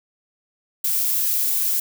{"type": "noise", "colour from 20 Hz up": "violet", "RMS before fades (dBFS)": -21, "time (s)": [0.84, 1.8], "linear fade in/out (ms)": 5, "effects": []}